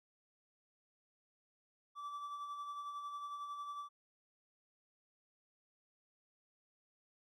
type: tone with tremolo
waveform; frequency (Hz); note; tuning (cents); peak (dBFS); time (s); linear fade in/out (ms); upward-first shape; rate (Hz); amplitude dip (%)
triangle; 1160; D6; -22; -39; 1.95-3.89; 50; sine; 11; 40
effects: none